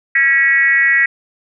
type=tone with frequency modulation; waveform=sine; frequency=1928 Hz; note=B6; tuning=42 cents flat; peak=-9 dBFS; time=0.15-1.06 s; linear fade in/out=5 ms; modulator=285 Hz; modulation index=0.86; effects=none